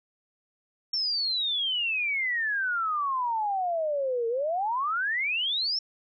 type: exponential two-way sweep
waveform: sine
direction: down then up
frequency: 5480 to 451.7 to 5480 Hz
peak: -25 dBFS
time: 0.93-5.79 s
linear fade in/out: 5 ms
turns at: 4.28 s
effects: none